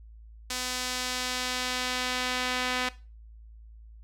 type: tone with band-pass filter sweep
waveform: sawtooth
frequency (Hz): 252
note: B3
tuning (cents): +35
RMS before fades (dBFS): -31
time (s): 0.5-2.89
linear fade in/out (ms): 5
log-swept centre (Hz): 6000 to 2700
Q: 0.84
effects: noise-tail reverb RT60 0.3 s tail -17 dB re dry + added 55 Hz sine -46 dBFS peak until 4.03 s